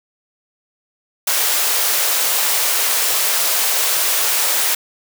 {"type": "high-pass noise", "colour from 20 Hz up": "white", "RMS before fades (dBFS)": -17, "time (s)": [1.27, 4.75], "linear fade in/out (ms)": 5, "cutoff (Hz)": 420, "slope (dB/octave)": 24, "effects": []}